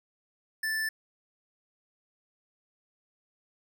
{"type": "tone", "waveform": "square", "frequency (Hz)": 1760, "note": "A6", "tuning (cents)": 0, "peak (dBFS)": -29, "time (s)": [0.63, 0.89], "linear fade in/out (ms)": 5, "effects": []}